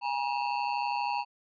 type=ring-modulated tone; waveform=square; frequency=889 Hz; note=A5; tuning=18 cents sharp; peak=-26 dBFS; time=0.01-1.25 s; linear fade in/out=50 ms; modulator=66.2 Hz; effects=resampled to 11025 Hz